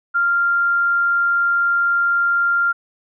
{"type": "tone", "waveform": "sine", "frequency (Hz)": 1392, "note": "F6", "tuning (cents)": -6, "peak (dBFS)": -14, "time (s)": [0.14, 2.73], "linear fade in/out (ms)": 20, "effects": []}